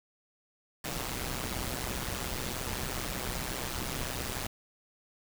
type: noise with amplitude modulation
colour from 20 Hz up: pink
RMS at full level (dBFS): -32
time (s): 0.84-4.47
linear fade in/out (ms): 5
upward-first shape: sine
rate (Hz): 127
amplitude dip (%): 80
effects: none